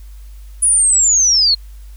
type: linear sweep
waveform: sine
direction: down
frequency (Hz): 9956 to 4186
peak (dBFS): -9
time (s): 0.62-1.55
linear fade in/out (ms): 10
effects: added 50 Hz sine -32 dBFS peak until 1.96 s + white hiss -52 dBFS RMS until 1.96 s